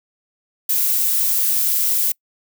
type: noise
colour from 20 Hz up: violet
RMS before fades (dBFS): -18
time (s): 0.69-2.12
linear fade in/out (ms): 5
effects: noise-tail reverb RT60 0.1 s tail -26 dB re dry